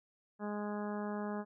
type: harmonic tone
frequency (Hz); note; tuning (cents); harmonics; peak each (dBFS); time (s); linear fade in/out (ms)
207.7; G#3; 0; 1 / 2 / 3 / 4 / 5 / 6 / 7 / 8; -38 / -43 / -45 / -46 / -49 / -51 / -54 / -53; 0.39-1.45; 50
effects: none